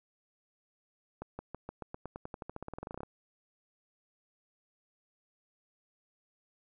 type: accelerating click train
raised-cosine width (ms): 1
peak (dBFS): -26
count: 24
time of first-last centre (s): 1.22-3.033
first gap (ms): 170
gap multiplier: 0.92
effects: none